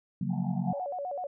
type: chord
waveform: sine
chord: Gb major seventh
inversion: second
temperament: equal with one note detuned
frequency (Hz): 138.59 / 174.61 / 185 / 231.3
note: Db3 / F3 / Gb3 / Bb3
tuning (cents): 0 / 0 / 0 / -13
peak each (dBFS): -34 / -34 / -31 / -36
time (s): 0.21-0.73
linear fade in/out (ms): 5
type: band-pass noise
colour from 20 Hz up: pink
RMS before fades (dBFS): -44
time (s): 0.29-0.88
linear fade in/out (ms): 50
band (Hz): 720 to 840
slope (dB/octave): 96
type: tone with vibrato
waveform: sine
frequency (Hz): 643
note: E5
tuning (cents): -43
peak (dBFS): -32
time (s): 0.67-1.27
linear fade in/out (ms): 5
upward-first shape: square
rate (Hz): 7.9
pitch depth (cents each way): 220
effects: none